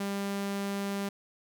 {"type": "tone", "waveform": "sawtooth", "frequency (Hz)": 199.1, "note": "G3", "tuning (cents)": 27, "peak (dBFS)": -27, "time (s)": [0, 1.09], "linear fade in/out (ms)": 5, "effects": []}